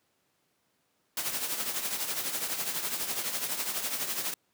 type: noise with tremolo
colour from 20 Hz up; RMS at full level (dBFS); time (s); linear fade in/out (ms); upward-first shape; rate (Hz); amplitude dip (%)
white; -30; 1.17-4.34; 2; triangle; 12; 65
effects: pink hiss -73 dBFS RMS until 4.53 s + high-pass 150 Hz 12 dB/octave